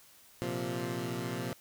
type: chord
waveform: 15% pulse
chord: Bb suspended second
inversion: none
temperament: equal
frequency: 116.54 / 130.81 / 174.61 Hz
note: Bb2 / C3 / F3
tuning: 0 / 0 / 0 cents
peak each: -32 dBFS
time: 0.42-1.53 s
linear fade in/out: 0 ms
effects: white hiss -59 dBFS RMS until 1.6 s